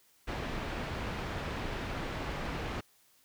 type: low-pass noise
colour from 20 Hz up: pink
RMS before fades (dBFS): -37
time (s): 0.27-2.81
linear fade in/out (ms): 10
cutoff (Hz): 2800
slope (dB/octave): 12
effects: white hiss -66 dBFS RMS until 3.24 s